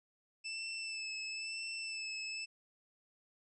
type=tone with vibrato; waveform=25% pulse; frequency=2637 Hz; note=E7; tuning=in tune; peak=-36 dBFS; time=0.44-2.46 s; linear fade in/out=20 ms; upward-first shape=sine; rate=1 Hz; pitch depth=26 cents each way; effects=resampled to 22050 Hz